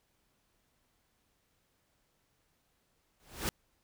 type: noise with exponential growth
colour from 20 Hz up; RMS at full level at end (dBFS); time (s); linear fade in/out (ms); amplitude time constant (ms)
pink; -30; 3.2-3.49; 0; 62
effects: pink hiss -75 dBFS RMS until 3.83 s